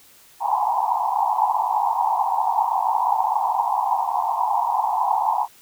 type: band-pass noise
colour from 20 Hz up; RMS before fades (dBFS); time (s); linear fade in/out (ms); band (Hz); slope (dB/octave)
white; -21; 0.4-5.48; 50; 750 to 1000; 96
effects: white hiss -51 dBFS RMS until 5.61 s